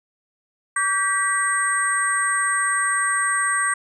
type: tone cluster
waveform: sine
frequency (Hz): 1141 / 1575 / 1942 / 8420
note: C#6 / G6 / B6 / C9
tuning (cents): +50 / +8 / -30 / +10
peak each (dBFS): -24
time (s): 0.76-3.74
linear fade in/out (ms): 5
effects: none

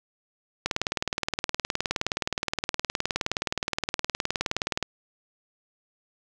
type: click train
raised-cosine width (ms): 0.2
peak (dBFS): -8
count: 81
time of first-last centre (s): 0.66-4.827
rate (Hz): 19.2
effects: none

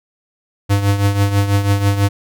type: tone with tremolo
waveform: square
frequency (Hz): 100.3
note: G2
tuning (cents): +40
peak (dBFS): -10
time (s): 0.69-2.09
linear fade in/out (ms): 20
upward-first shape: triangle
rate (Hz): 6.1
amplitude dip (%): 70
effects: none

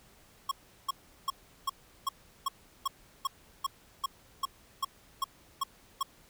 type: tone bursts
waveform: square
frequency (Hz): 1091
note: C#6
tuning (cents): -28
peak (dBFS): -28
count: 15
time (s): 0.49-6.03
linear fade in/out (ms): 5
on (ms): 24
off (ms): 370
effects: pink hiss -60 dBFS RMS until 6.29 s

